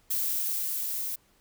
violet noise with level ramp, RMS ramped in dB -28 to -33 dBFS, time 0.1-1.16 s, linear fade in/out 10 ms, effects pink hiss -65 dBFS RMS until 1.4 s

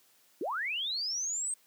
sine linear sweep, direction up, 280 to 8450 Hz, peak -31 dBFS, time 0.41-1.54 s, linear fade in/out 2 ms, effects white hiss -65 dBFS RMS until 1.66 s + high-pass 150 Hz 12 dB/octave

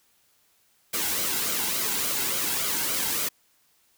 white noise with flanger, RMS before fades -27 dBFS, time 0.93-3.29 s, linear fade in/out 10 ms, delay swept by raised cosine 1.1 to 1.7 ms, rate 3.5 Hz, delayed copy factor -0.55, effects white hiss -65 dBFS RMS until 3.97 s

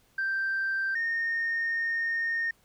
sine tone pair in turn, 1568 / 1837.9 Hz, G6 / A#6, 0 / -25 cents, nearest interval minor third, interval 275 cents, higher second, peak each -25 dBFS, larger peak neither, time 0.18-0.95 / 0.95-2.51 s, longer second, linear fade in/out 5 ms, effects tanh soft clip ceiling -23 dBFS + pink hiss -65 dBFS RMS until 2.64 s

